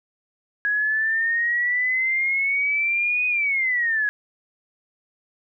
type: exponential two-way sweep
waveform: sine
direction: up then down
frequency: 1661.2 to 2500 to 1661.2 Hz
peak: -19 dBFS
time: 0.65-4.09 s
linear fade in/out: 0 ms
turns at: 3.27 s
effects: none